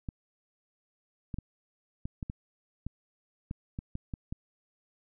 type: clicks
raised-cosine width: 5 ms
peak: -23 dBFS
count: 12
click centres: 0.088 / 1.342 / 1.386 / 2.055 / 2.228 / 2.299 / 2.866 / 3.511 / 3.789 / 3.954 / 4.138 / 4.325 s
effects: none